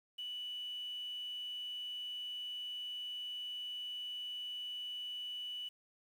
sine tone with quantisation, 2960 Hz, F#7, in tune, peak -40 dBFS, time 0.18-5.69 s, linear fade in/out 10 ms, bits 10, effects none

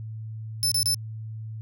25% pulse tone bursts, 5274 Hz, E8, in tune, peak -16 dBFS, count 3, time 0.63-0.944 s, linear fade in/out 0 ms, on 86 ms, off 28 ms, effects added 110 Hz sine -33 dBFS peak until 1.61 s

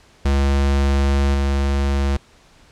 square tone with level steps, 69.3 Hz, C#2, in tune, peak -15 / -17 dBFS, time 0.25-2.17 s, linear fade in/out 5 ms, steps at 1.34 s, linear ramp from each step 5 ms, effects pink hiss -51 dBFS RMS until 2.71 s + low-pass 7000 Hz 12 dB/octave

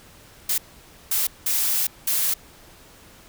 blue noise bursts at uneven times, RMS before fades -22 dBFS, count 4, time 0.49-0.58 / 1.11-1.27 / 1.46-1.87 / 2.07-2.34 s, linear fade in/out 5 ms, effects pink hiss -49 dBFS RMS until 3.28 s

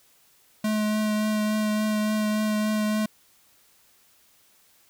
square tone with vibrato, 213.5 Hz, G#3, 48 cents sharp, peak -23 dBFS, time 0.64-3.06 s, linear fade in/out 5 ms, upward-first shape triangle, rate 3.5 Hz, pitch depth 15 cents each way, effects white hiss -60 dBFS RMS until 4.89 s

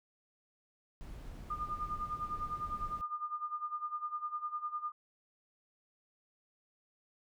brown noise, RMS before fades -46 dBFS, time 1.01-3.01 s, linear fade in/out 0 ms
sine tone with tremolo, 1213 Hz, D#6, 44 cents flat, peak -33 dBFS, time 1.5-4.92 s, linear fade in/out 5 ms, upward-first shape sine, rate 9.9 Hz, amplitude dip 80%
effects none

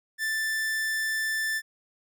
45% pulse tone, 1766 Hz, A6, 6 cents sharp, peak -26 dBFS, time 0.18-1.62 s, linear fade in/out 50 ms, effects none

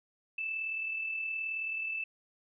sine tone with amplitude modulation, 2637 Hz, E7, in tune, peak -31 dBFS, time 0.38-2.04 s, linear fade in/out 5 ms, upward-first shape sine, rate 38.9 Hz, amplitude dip 40%, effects none

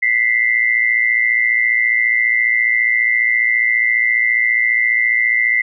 sine tone pair together, 1978.3 / 2093 Hz, B6 / C7, +2 / 0 cents, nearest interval minor second, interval 98 cents, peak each -15 dBFS, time 0.02-5.62 s, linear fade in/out 10 ms, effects none

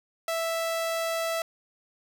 sawtooth tone, 659.3 Hz, E5, in tune, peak -23 dBFS, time 0.28-1.42 s, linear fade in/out 2 ms, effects none

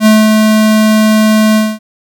square tone with ADSR envelope, 216.3 Hz, A3, 29 cents flat, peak -3 dBFS, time 0-1.79 s, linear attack 61 ms, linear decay 210 ms, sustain -3 dB, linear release 230 ms, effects none

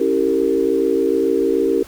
sine chord, C# diminished seventh, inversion none, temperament equal with one note detuned, 277.2 / 329.6 / 392 / 458.9 Hz, C#4 / E4 / G4 / Bb4, 0 / 0 / 0 / -27 cents, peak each -22 / -21 / -18 / -19 dBFS, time 0-1.83 s, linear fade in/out 5 ms, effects pink hiss -42 dBFS RMS until 1.87 s

